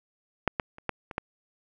clicks, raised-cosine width 0.5 ms, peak -7 / -11 / -30 / -12 / -23 / -13 dBFS, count 6, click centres 0.477 / 0.598 / 0.784 / 0.893 / 1.112 / 1.181 s, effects none

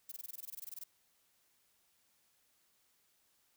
violet noise bursts, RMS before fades -45 dBFS, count 16, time 0.09-0.838 s, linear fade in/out 5 ms, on 28 ms, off 20 ms, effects white hiss -74 dBFS RMS until 3.56 s

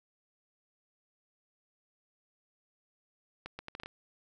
accelerating click train, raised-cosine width 0.3 ms, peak -25 dBFS, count 7, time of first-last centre 3.46-3.86 s, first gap 130 ms, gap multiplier 0.72, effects none

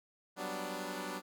10% pulse chord, G major seventh, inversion third, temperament equal, 185 / 196 / 246.9 / 293.7 Hz, F#3 / G3 / B3 / D4, 0 / 0 / 0 / 0 cents, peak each -35 / -37 / -37 / -34 dBFS, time 0.36-1.22 s, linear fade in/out 50 ms, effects none

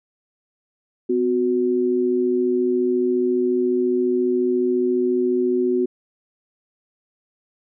sine tone pair together, 252.5 / 366.9 Hz, B3 / F#4, +39 / -15 cents, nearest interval tritone, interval 646 cents, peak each -22 / -18 dBFS, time 1.09-5.86 s, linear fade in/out 10 ms, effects none

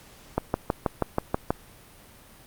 click train, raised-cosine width 1 ms, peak -8 dBFS, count 8, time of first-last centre 0.38-1.505 s, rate 6.22 Hz, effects pink hiss -51 dBFS RMS until 2.46 s + Opus 48 kbps

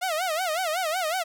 sawtooth tone with vibrato, 683 Hz, F5, 39 cents flat, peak -21 dBFS, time 0.01-1.24 s, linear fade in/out 20 ms, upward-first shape sine, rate 5.4 Hz, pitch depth 190 cents each way, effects none

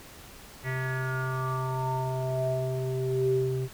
square tone with low-pass filter sweep, 130 Hz, C3, 11 cents flat, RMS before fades -29 dBFS, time 0.63-3.69 s, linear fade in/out 50 ms, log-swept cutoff 2000 to 310 Hz, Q 7.2, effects pink hiss -48 dBFS RMS until 3.73 s

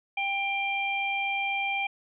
harmonic tone, 792 Hz, G5, 18 cents sharp, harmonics 1 / 3 / 4, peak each -31 / -28 / -38 dBFS, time 0.17-1.87 s, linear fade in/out 5 ms, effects none

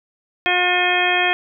harmonic tone, 358.8 Hz, F4, 47 cents sharp, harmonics 1 / 2 / 3 / 4 / 5 / 6 / 7 / 9, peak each -25 / -21 / -29 / -27 / -21 / -25 / -21 / -24 dBFS, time 0.46-1.33 s, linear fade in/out 0 ms, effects none

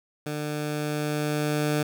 15% pulse tone with level ramp, 150 Hz, D3, 37 cents sharp, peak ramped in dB -23 to -16 dBFS, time 0.26-1.83 s, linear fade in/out 5 ms, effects none

